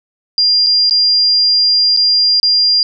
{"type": "tone with dropouts", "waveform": "sine", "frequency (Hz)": 4800, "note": "D8", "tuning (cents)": 37, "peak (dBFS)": -8, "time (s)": [0.38, 2.83], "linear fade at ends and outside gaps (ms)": 1, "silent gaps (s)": [[0.664, 0.668], [0.897, 0.909], [1.965, 1.972], [2.4, 2.43]], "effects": []}